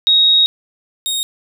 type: tone pair in turn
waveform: sine / sawtooth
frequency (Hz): 3771 / 3728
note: A#7 / A#7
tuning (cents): +19 / -1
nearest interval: unison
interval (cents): 20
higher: first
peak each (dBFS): -8 / -14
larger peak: first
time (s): 0.07-0.46 / 1.06-1.23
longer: first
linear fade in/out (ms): 0
effects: 8-bit